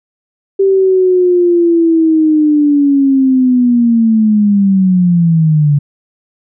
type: linear sweep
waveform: sine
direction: down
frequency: 392 to 142.3 Hz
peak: -6 dBFS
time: 0.59-5.79 s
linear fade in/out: 10 ms
effects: none